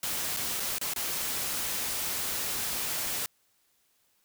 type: noise with dropouts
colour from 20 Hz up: white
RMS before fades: -32 dBFS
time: 0.03-3.26 s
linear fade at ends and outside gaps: 1 ms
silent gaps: 0.365-0.37 / 0.598-0.602 / 0.784-0.813 / 0.936-0.961 s
effects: white hiss -70 dBFS RMS until 4.24 s